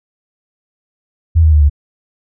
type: tone with pitch steps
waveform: sine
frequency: 81.9 / 78.56 / 75.36 / 72.29 Hz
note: E2 / D#2 / D2 / D2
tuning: -11 / +17 / +45 / -27 cents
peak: -5 dBFS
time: 1.35-1.698 s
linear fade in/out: 20 ms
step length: 87 ms
effects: none